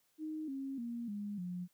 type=tone with pitch steps; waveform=sine; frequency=311.1 / 270.8 / 235.8 / 205.2 / 178.68 Hz; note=D#4 / C#4 / A#3 / G#3 / F3; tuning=0 / -40 / +20 / -21 / +40 cents; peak=-38 dBFS; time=0.18-1.68 s; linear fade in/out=50 ms; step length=300 ms; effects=white hiss -75 dBFS RMS until 1.73 s